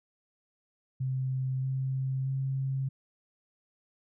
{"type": "tone with pitch steps", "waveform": "sine", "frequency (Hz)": [130.81, 132.48, 134.18], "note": ["C3", "C3", "C3"], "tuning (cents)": [0, 22, 44], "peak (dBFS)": -28, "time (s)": [1, 2.89], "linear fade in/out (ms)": 10, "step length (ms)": 630, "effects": []}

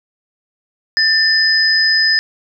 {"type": "tone pair together", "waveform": "sine", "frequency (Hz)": [1781, 5037], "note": ["A6", "D#8"], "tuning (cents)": [21, 20], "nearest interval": "octave + tritone", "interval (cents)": 1799, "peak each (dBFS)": -13, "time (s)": [0.97, 2.19], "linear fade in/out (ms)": 0, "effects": []}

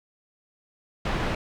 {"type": "low-pass noise", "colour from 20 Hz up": "pink", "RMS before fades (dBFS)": -27, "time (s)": [1.05, 1.35], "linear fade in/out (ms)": 5, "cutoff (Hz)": 2600, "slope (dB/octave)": 12, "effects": []}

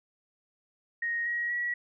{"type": "tone with pitch steps", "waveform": "sine", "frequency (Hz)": [1870, 1898.3, 1927], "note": ["A#6", "A#6", "B6"], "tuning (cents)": [5, 31, -43], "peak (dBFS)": -28, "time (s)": [1.02, 1.74], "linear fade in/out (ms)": 5, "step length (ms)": 240, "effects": []}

